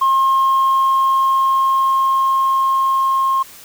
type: tone with level ramp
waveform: sine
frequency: 1070 Hz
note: C6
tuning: 38 cents sharp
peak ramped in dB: -9 to -12 dBFS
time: 0.01-3.43 s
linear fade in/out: 10 ms
effects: tanh soft clip ceiling -9 dBFS + white hiss -40 dBFS RMS until 3.64 s